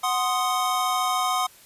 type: chord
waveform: square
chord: C diminished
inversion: second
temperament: equal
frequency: 740 / 1046.5 / 1244.5 Hz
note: Gb5 / C6 / Eb6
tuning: 0 / 0 / 0 cents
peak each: -27 dBFS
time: 0.03-1.47 s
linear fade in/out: 10 ms
effects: white hiss -51 dBFS RMS until 1.65 s + resampled to 32000 Hz